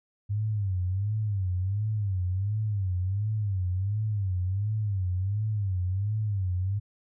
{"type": "tone with vibrato", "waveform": "sine", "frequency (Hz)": 99, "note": "G2", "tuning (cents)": 18, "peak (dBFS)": -25, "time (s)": [0.29, 6.8], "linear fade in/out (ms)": 20, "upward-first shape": "sine", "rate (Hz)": 1.4, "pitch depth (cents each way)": 160, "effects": []}